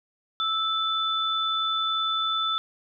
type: tone pair together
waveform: sine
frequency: 1318.5 / 3509 Hz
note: E6 / A7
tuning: 0 / -5 cents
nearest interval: octave + perfect fourth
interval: 1695 cents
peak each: -26 dBFS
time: 0.4-2.58 s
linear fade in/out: 0 ms
effects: none